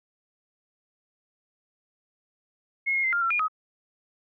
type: tone with pitch steps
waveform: sine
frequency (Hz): 2165 / 2151 / 2077 / 1400 / 1354 / 2427 / 1264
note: C#7 / C7 / C7 / F6 / E6 / D#7 / D#6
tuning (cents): -41 / +47 / -13 / +4 / +46 / -44 / +27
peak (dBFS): -22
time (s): 2.86-3.483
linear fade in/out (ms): 20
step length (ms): 89
effects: none